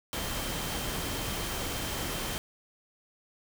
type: tone in noise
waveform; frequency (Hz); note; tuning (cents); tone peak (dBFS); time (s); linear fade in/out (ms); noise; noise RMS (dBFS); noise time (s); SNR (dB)
sine; 3136; G7; 0; -44; 0.13-2.38; 0; pink; -34; 0.13-2.38; -13
effects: none